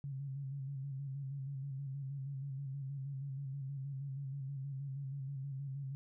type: tone with vibrato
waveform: sine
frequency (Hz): 137.1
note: C#3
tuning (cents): -19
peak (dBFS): -39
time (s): 0.04-5.95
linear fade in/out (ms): 0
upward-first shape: square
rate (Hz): 6.3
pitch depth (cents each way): 45
effects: none